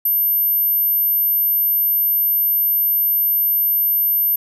sine tone, 13000 Hz, G#9, 38 cents flat, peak -14 dBFS, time 0.05-4.36 s, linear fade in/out 5 ms, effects none

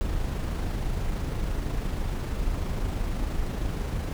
brown noise with amplitude modulation, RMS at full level -27 dBFS, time 0.01-4.13 s, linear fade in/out 0 ms, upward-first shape sine, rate 26.1 Hz, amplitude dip 30%, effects none

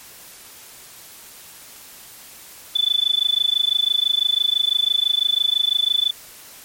sine tone with amplitude modulation, 3489 Hz, A7, 15 cents flat, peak -12 dBFS, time 2.75-6.11 s, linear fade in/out 10 ms, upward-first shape sine, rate 26 Hz, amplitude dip 100%, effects white hiss -42 dBFS RMS until 6.64 s + MP3 64 kbps

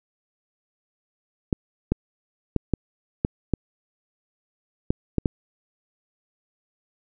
clicks, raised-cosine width 3 ms, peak -7 dBFS, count 9, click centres 1.528 / 1.92 / 2.563 / 2.737 / 3.249 / 3.537 / 4.905 / 5.183 / 5.258 s, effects none

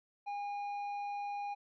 triangle tone with tanh clipping, 814 Hz, G#5, 35 cents flat, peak -38 dBFS, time 0.26-1.55 s, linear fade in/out 20 ms, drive 11 dB, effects none

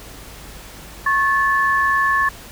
sine tone pair together, 1094.9 / 1738 Hz, C#6 / A6, -22 / -22 cents, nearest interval minor sixth, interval 800 cents, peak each -17 dBFS, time 1.06-2.29 s, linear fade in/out 5 ms, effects added 50 Hz sine -42 dBFS peak until 2.51 s + pink hiss -39 dBFS RMS until 2.51 s

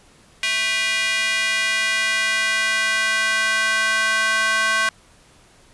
square tone with high-pass filter sweep, 220 Hz, A3, in tune, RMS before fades -20 dBFS, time 0.43-4.89 s, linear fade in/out 2 ms, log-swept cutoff 2300 to 1400 Hz, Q 2.5, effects pink hiss -52 dBFS RMS until 5.73 s + resampled to 24000 Hz

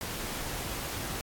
pink noise, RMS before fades -36 dBFS, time 0.01-1.21 s, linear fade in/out 0 ms, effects AAC 64 kbps

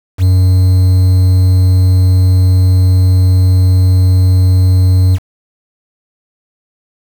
triangle tone with quantisation, 92.5 Hz, F#2, in tune, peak -3 dBFS, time 0.18-5.19 s, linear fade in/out 50 ms, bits 5, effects none

